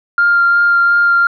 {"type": "tone with vibrato", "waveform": "sine", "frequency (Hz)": 1396.9, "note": "F6", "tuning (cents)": 0, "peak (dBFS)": -7, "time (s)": [0.18, 1.27], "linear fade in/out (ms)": 2, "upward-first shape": "sine", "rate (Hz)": 2.8, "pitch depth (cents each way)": 10, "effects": ["tanh soft clip ceiling -3 dBFS"]}